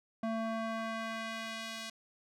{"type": "tone with band-pass filter sweep", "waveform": "square", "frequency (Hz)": 224.2, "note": "A3", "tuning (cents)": 33, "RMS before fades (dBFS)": -38, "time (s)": [0.23, 1.9], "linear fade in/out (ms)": 5, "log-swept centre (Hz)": [570, 4300], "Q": 0.79, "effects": []}